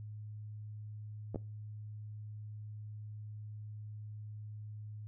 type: clicks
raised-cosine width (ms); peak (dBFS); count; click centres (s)
2; -25; 2; 1.346 / 1.359
effects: noise-tail reverb RT60 0.3 s tail -20 dB re dry + added 106 Hz sine -43 dBFS peak until 5.07 s

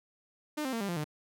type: tone with pitch steps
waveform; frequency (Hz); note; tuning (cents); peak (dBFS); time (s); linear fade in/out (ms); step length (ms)
sawtooth; 301.9 / 262.8 / 228.8 / 199.18 / 173.4 / 150.95; D4 / C4 / A#3 / G3 / F3 / D3; +48 / +8 / -32 / +28 / -12 / +48; -28; 0.57-1.044; 10; 79
effects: none

